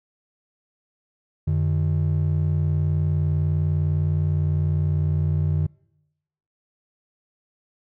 triangle ring-modulated tone, 120.4 Hz, B2, 44 cents flat, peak -13 dBFS, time 1.47-5.67 s, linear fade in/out 10 ms, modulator 29.9 Hz, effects noise-tail reverb RT60 0.9 s tail -26 dB re dry + tanh soft clip ceiling -11 dBFS

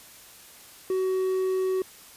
triangle tone, 375.6 Hz, F#4, 26 cents sharp, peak -21 dBFS, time 0.9-1.82 s, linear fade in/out 2 ms, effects white hiss -49 dBFS RMS until 2.16 s + resampled to 32000 Hz

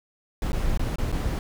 brown noise with dropouts, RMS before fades -25 dBFS, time 0.42-1.39 s, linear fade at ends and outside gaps 1 ms, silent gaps 0.52-0.53 / 0.775-0.794 / 0.958-0.984 / 1.118-1.125 s, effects none

